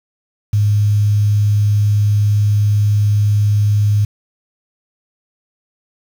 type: tone with quantisation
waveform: sine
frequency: 103.83 Hz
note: G#2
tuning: in tune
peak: -10 dBFS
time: 0.53-4.05 s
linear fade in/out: 5 ms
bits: 6
effects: none